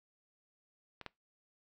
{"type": "clicks", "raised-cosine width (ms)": 0.3, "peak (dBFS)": [-29, -25], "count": 2, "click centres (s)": [1.013, 1.063], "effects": ["noise-tail reverb RT60 0.2 s tail -23 dB re dry"]}